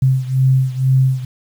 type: beating tone pair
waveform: sine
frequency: 130.81 / 132.91 Hz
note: C3 / C3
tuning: 0 / +28 cents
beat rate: 2.1 Hz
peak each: -13 / -16 dBFS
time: 0.02-1.25 s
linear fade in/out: 5 ms
effects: 7-bit